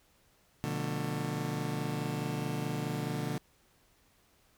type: chord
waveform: 30% pulse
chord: B half-diminished seventh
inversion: none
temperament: just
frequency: 123.47 / 148.16 / 177.8 / 222.2 Hz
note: B2 / D3 / F3 / A3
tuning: 0 / +16 / +31 / +17 cents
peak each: -36 / -33 / -38 / -38 dBFS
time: 0.64-3.38 s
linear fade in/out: 0 ms
effects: pink hiss -67 dBFS RMS until 4.57 s